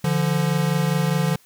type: tone pair together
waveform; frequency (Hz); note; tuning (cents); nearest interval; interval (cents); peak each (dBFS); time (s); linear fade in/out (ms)
square; 146.77 / 171.7; D3 / F3; -1 / -29; minor third; 272; -22 / -22; 0.04-1.36; 5
effects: white hiss -55 dBFS RMS until 1.45 s